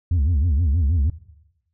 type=tone with vibrato; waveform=sine; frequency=77.78 Hz; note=D#2; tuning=in tune; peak=-13 dBFS; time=0.11-1.1 s; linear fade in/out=5 ms; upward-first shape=sine; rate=6.3 Hz; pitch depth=250 cents each way; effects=noise-tail reverb RT60 0.9 s tail -19 dB re dry + tanh soft clip ceiling -15 dBFS